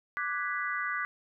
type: chord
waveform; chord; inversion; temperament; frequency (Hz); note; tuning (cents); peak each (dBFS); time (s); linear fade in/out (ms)
sine; G# half-diminished seventh; second; equal; 1174.7 / 1480 / 1661.2 / 1975.5; D6 / F#6 / G#6 / B6; 0 / 0 / 0 / 0; -35 / -35 / -38 / -35; 0.17-1.05; 0
effects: none